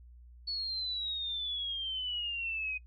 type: exponential sweep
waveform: sine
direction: down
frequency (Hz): 4435 to 2500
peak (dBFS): -33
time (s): 0.47-2.78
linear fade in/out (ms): 10
effects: noise-tail reverb RT60 0.1 s tail -21 dB re dry + added 60 Hz sine -51 dBFS peak until 2.86 s